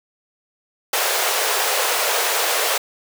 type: high-pass noise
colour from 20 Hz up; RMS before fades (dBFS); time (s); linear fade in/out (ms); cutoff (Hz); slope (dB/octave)
pink; -20; 0.93-2.78; 5; 430; 48
effects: none